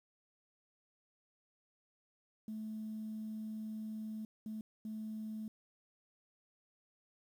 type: tone bursts at uneven times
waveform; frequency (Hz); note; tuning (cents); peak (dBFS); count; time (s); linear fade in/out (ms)
sine; 217.2; A3; -22; -39; 3; 2.48-4.25 / 4.46-4.61 / 4.85-5.48; 2
effects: tanh soft clip ceiling -36 dBFS + 11-bit